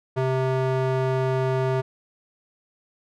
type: tone with band-pass filter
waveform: square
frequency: 130.81 Hz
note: C3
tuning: in tune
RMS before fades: -23 dBFS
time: 0.16-1.82 s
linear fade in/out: 20 ms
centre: 530 Hz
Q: 0.7
effects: none